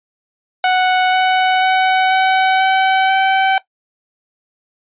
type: tone with pitch steps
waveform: sawtooth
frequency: 740 / 745.6 / 751.2 / 756.9 / 762.6 / 768.3 Hz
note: F#5 / F#5 / F#5 / F#5 / G5 / G5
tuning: 0 / +13 / +26 / +39 / -48 / -35 cents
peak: -7 dBFS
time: 0.64-3.58 s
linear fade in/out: 2 ms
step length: 490 ms
effects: noise-tail reverb RT60 0.1 s tail -17 dB re dry + resampled to 8000 Hz